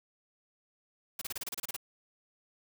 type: noise bursts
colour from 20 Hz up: white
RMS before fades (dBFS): -37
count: 11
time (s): 1.19-1.765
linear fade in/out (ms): 5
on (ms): 25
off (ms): 30
effects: none